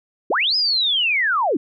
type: linear two-way sweep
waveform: sine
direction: up then down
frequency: 240 to 5130 to 240 Hz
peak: -16 dBFS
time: 0.3-1.57 s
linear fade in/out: 5 ms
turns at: 0.56 s
effects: none